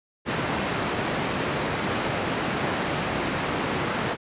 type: band-pass noise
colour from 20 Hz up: pink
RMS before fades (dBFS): -27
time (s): 0.25-4.17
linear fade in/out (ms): 50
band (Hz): 140 to 2600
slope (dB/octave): 12
effects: resampled to 8000 Hz